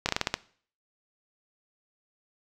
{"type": "slowing click train", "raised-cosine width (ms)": 0.2, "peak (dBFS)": -7, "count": 7, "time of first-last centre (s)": [0.06, 0.341], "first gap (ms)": 29, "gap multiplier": 1.19, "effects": ["noise-tail reverb RT60 0.5 s tail -19 dB re dry"]}